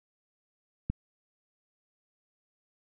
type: click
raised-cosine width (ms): 5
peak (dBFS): -17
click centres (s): 0.9
effects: none